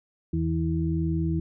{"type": "harmonic tone", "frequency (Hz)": 81.4, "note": "E2", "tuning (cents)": -21, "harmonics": [1, 2, 4], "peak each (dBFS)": [-28, -26, -29], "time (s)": [0.33, 1.4], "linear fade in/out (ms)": 5, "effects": []}